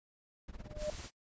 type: noise with tremolo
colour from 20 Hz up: brown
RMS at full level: -43 dBFS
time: 0.48-1.08 s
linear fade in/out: 5 ms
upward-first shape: sine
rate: 18 Hz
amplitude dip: 90%
type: tone with exponential growth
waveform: sine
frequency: 604 Hz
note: D5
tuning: 48 cents sharp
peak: -31 dBFS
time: 0.57-0.9 s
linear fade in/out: 2 ms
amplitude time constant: 71 ms
type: noise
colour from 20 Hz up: white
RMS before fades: -47 dBFS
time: 0.77-1.11 s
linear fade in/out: 50 ms
effects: noise-tail reverb RT60 0.1 s tail -23 dB re dry + resampled to 16000 Hz